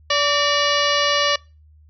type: harmonic tone with a mistuned harmonic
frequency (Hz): 578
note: D5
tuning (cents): -28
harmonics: 1 / 2 / 3 / 4 / 5 / 6 / 7 / 8 / 9 / 10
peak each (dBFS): -22 / -22 / -24 / -28 / -23 / -29 / -27 / -28 / -32 / -31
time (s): 0.1-1.36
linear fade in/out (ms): 5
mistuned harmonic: 3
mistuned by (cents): +77
effects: noise-tail reverb RT60 0.3 s tail -24 dB re dry + added 76 Hz sine -47 dBFS peak until 1.89 s